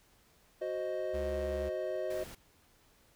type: chord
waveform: triangle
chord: C diminished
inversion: second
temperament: equal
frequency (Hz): 370 / 523.3 / 622.3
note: Gb4 / C5 / Eb5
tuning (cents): 0 / 0 / 0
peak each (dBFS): -37 / -37 / -34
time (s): 0.61-2.24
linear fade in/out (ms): 10
type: tone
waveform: square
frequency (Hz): 70.4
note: C#2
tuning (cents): +27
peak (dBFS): -39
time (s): 1.13-1.7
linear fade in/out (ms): 20
type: noise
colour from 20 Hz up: pink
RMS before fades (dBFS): -49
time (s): 2.1-2.35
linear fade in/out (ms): 5
effects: pink hiss -66 dBFS RMS until 3.15 s